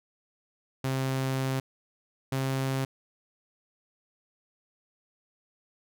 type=tone pair in turn; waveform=sawtooth; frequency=132.7 / 133.62 Hz; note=C3 / C3; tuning=+25 / +37 cents; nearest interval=unison; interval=12 cents; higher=second; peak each=-23 dBFS; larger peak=neither; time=0.84-1.6 / 2.32-2.85 s; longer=first; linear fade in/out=5 ms; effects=none